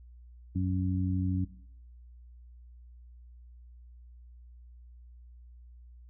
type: harmonic tone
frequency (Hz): 92.5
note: F#2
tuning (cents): 0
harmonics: 1 / 2 / 3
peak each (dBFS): -29 / -32 / -34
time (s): 0.55-1.45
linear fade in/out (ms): 10
effects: noise-tail reverb RT60 0.6 s tail -17 dB re dry + added 60 Hz sine -49 dBFS peak until 6.09 s